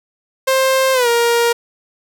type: tone with pitch glide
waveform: sawtooth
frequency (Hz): 528 to 470.4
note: C5 to A#4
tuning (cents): +16 to +16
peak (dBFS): -8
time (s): 0.47-1.53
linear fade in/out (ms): 10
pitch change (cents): -200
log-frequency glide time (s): 0.93-1.08
effects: none